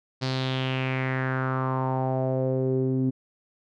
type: tone with low-pass filter sweep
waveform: sawtooth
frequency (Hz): 130.81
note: C3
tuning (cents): 0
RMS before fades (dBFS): -26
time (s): 0.21-3.11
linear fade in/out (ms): 20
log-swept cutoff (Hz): 4700 to 280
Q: 4.1
effects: none